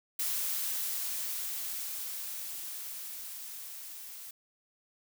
blue noise with level ramp, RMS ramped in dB -32 to -46 dBFS, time 0.19-4.31 s, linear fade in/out 5 ms, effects none

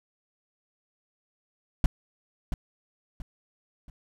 brown noise with echo, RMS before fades -17 dBFS, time 1.84-1.86 s, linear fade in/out 2 ms, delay 680 ms, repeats 3, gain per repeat -9 dB, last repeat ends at 3.9 s, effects none

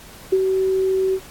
sine tone with ADSR envelope, 379.8 Hz, F#4, 45 cents sharp, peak -11 dBFS, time 0.32-1.2 s, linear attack 10 ms, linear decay 49 ms, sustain -5 dB, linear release 64 ms, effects pink hiss -42 dBFS RMS until 1.3 s + AAC 64 kbps

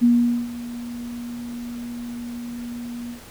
sine tone with ADSR envelope, 239.2 Hz, A#3, 45 cents sharp, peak -11 dBFS, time 0.01-3.21 s, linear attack 27 ms, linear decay 440 ms, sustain -18 dB, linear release 110 ms, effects pink hiss -44 dBFS RMS until 3.3 s

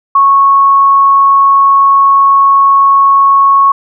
sine tone, 1103 Hz, C#6, 9 cents flat, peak -3 dBFS, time 0.15-3.72 s, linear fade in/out 5 ms, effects none

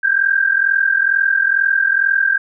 sine tone pair together, 1568 / 1610.2 Hz, G6 / G6, 0 / +46 cents, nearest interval unison, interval 46 cents, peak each -15 dBFS, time 0.03-2.38 s, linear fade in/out 10 ms, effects none

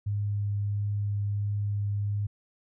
sine tone with vibrato, 102.3 Hz, G#2, 26 cents flat, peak -26 dBFS, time 0.06-2.27 s, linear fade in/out 10 ms, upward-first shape triangle, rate 1.5 Hz, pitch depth 8 cents each way, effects none

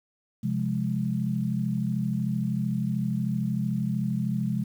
sine chord, F minor, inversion second, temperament equal with one note detuned, 131.65 / 174.61 / 207.7 Hz, C3 / F3 / Ab3, +11 / 0 / 0 cents, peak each -29 / -30 / -28 dBFS, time 0.43-4.64 s, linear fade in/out 10 ms, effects 9-bit

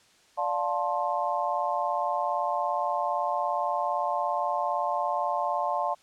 sine chord, D minor seventh, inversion none, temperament just, 587.3 / 704.8 / 881 / 1057.2 Hz, D5 / F5 / A5 / C6, 0 / +16 / +2 / +18 cents, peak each -32 / -30 / -30 / -31 dBFS, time 0.37-5.95 s, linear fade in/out 20 ms, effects white hiss -60 dBFS RMS until 6.02 s + low-pass 7000 Hz 12 dB/octave

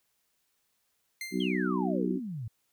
sawtooth tone with exponential decay, 2093 Hz, C7, in tune, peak -30 dBFS, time 1.21-1.66 s, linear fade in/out 2 ms, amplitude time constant 96 ms
harmonic tone, 62.5 Hz, B1, 21 cents sharp, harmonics 3 / 4 / 5 / 6, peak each -31 / -32 / -33 / -34 dBFS, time 1.31-2.2 s, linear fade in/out 50 ms
sine exponential sweep, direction down, 3322 to 103.83 Hz, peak -34 dBFS, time 1.4-2.48 s, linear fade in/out 5 ms
effects white hiss -75 dBFS RMS until 2.72 s

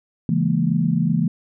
sine chord, A# half-diminished seventh, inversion first, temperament just, 139.85 / 167.82 / 209.8 / 233.1 Hz, C#3 / E3 / G#3 / A#3, +16 / +31 / +18 / 0 cents, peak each -24 / -19 / -24 / -23 dBFS, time 0.29-1.28 s, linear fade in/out 2 ms, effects none

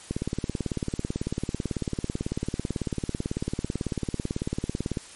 click train, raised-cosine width 3 ms, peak -14 dBFS, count 89, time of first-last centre 0.11-4.972 s, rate 18.1 Hz, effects white hiss -46 dBFS RMS until 5.15 s + MP3 48 kbps

